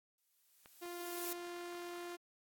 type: noise with exponential growth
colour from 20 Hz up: blue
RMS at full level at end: -41 dBFS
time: 0.18-1.33 s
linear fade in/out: 2 ms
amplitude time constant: 250 ms
type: clicks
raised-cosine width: 0.3 ms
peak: -39 dBFS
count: 2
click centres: 0.659 / 0.858 s
type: tone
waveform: sawtooth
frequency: 349.2 Hz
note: F4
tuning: in tune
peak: -40 dBFS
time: 0.81-2.17 s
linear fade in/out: 20 ms
effects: AAC 64 kbps